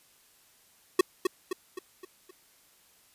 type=tone with echo; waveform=square; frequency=370 Hz; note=F#4; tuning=in tune; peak=-17 dBFS; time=0.99-1.01 s; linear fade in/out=5 ms; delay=260 ms; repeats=5; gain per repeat=-6 dB; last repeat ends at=2.31 s; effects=white hiss -62 dBFS RMS until 3.14 s + resampled to 32000 Hz